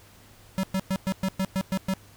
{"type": "tone bursts", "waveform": "square", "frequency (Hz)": 190.4, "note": "F#3", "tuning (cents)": 50, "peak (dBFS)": -24, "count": 9, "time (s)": [0.58, 1.937], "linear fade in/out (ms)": 0, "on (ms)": 53, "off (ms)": 110, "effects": ["added 101 Hz sine -55 dBFS peak until 2.16 s", "pink hiss -54 dBFS RMS until 2.16 s"]}